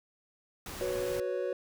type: noise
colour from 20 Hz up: pink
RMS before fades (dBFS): -42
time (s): 0.66-1.2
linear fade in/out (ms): 2
type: chord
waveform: triangle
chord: F# suspended fourth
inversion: none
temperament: just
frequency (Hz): 370 / 493.3 / 555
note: F#4 / B4 / C#5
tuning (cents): 0 / -2 / +2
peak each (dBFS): -33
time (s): 0.81-1.53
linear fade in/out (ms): 2
effects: none